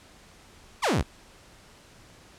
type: exponential sweep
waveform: sawtooth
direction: down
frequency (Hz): 1300 to 48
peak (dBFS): -18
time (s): 0.82-1.03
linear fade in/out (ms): 20
effects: pink hiss -53 dBFS RMS until 2.38 s + low-pass 9000 Hz 12 dB/octave